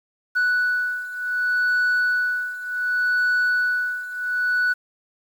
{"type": "beating tone pair", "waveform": "sine", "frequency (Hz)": [1480, 1480.67], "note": ["F#6", "F#6"], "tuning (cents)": [0, 1], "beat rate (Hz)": 0.67, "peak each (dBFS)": [-22, -19], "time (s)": [0.35, 4.74], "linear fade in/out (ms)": 20, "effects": ["tanh soft clip ceiling -16 dBFS", "8-bit"]}